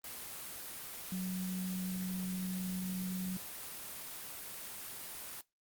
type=tone in noise; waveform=sine; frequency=185 Hz; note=F#3; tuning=in tune; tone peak=-35 dBFS; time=1.12-3.37 s; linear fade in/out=2 ms; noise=white; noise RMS=-45 dBFS; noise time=0.04-5.41 s; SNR=+7 dB; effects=noise-tail reverb RT60 0.2 s tail -23 dB re dry + Opus 24 kbps